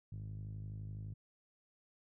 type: tone with low-pass filter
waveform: 5% pulse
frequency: 51.91 Hz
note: G#1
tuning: in tune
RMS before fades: -45 dBFS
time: 0.12-1.14 s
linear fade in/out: 5 ms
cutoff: 120 Hz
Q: 4.3
effects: none